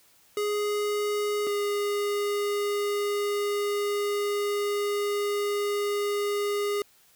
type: tone pair in turn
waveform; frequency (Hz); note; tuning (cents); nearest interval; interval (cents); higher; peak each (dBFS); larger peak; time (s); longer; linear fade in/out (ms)
square; 415.3 / 409.6; G#4 / G#4; 0 / -24; unison; 24; first; -26; neither; 0.37-1.47 / 1.47-6.82; second; 2
effects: white hiss -60 dBFS RMS until 7.15 s